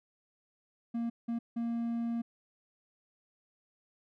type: tone bursts at uneven times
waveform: triangle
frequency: 233.1 Hz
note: A#3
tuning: in tune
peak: -29 dBFS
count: 3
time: 0.94-1.1 / 1.28-1.39 / 1.56-2.22 s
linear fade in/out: 10 ms
effects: none